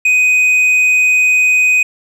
sine tone with tanh clipping, 2500 Hz, D#7, 8 cents sharp, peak -9 dBFS, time 0.05-1.83 s, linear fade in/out 5 ms, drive 5 dB, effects none

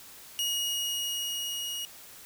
sawtooth tone with level ramp, 2881 Hz, F#7, 47 cents flat, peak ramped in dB -24 to -30 dBFS, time 0.39-1.85 s, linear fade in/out 0 ms, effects white hiss -49 dBFS RMS until 2.25 s

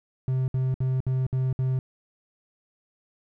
triangle tone bursts, 130 Hz, C3, 11 cents flat, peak -20 dBFS, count 6, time 0.28-1.79 s, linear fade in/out 0 ms, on 200 ms, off 62 ms, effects none

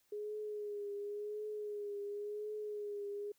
sine tone with vibrato, 415.3 Hz, G#4, in tune, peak -39 dBFS, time 0.12-3.32 s, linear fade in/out 5 ms, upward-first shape triangle, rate 0.93 Hz, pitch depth 46 cents each way, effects white hiss -75 dBFS RMS until 3.38 s

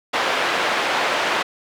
pink band-pass noise, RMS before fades -21 dBFS, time 0.13-1.43 s, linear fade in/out 10 ms, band 570 to 3000 Hz, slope 12 dB/octave, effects none

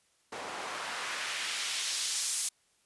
white noise with band-pass filter sweep, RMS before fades -35 dBFS, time 0.32-2.49 s, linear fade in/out 5 ms, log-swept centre 570 to 8700 Hz, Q 0.9, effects white hiss -70 dBFS RMS until 2.85 s + resampled to 24000 Hz

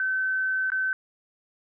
sine tone with dropouts, 1531 Hz, G6, 41 cents flat, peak -23 dBFS, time 0-0.93 s, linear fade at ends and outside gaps 1 ms, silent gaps 0.702-0.719 s, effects none

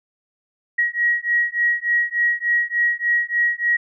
sine beating tone pair, 1900 / 1903.4 Hz, A#6 / A#6, +33 / +36 cents, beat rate 3.4 Hz, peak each -20 dBFS, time 0.78-3.77 s, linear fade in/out 10 ms, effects none

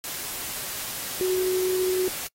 sine tone in noise, 370 Hz, F#4, in tune, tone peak -21 dBFS, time 1.21-2.08 s, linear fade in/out 0 ms, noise white, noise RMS -33 dBFS, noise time 0.04-2.27 s, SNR +9 dB, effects noise-tail reverb RT60 0.1 s tail -25 dB re dry + AAC 48 kbps

